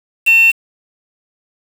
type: tone with quantisation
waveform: sine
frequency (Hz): 2700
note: E7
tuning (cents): +41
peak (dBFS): -6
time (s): 0.26-0.52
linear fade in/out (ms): 20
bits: 4
effects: none